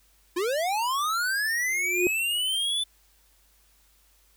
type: linear sweep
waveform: square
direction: up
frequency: 329.6 to 3520 Hz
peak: -25 dBFS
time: 0.36-2.84 s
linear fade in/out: 10 ms
type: tone with exponential growth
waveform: sine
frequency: 358.2 Hz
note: F4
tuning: 44 cents sharp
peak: -18 dBFS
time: 1.68-2.07 s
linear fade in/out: 1 ms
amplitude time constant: 84 ms
effects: added 50 Hz sine -63 dBFS peak until 4.36 s + white hiss -63 dBFS RMS until 4.36 s